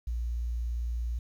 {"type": "tone", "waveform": "sine", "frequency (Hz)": 58.8, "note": "A#1", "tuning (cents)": 16, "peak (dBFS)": -29, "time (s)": [0.07, 1.19], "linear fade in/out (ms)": 5, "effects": ["10-bit"]}